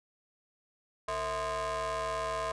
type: ring-modulated tone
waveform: 35% pulse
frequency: 196 Hz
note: G3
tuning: in tune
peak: -27 dBFS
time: 1.08-2.52 s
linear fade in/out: 5 ms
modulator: 844 Hz
effects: resampled to 22050 Hz